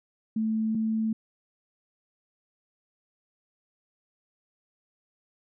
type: tone pair in turn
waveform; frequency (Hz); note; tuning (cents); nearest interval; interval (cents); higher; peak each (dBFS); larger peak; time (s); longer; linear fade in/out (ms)
sine; 220 / 220.8; A3 / A3; 0 / +6; unison; 6; second; -24; neither; 0.36-0.75 / 0.75-1.13; first; 5
effects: none